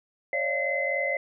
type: tone cluster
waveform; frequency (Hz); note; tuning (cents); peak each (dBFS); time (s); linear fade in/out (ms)
sine; 550 / 594 / 683 / 2049; C#5 / D5 / F5 / C7; -14 / +20 / -39 / -37; -30 / -33 / -34 / -27; 0.33-1.17; 2
effects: none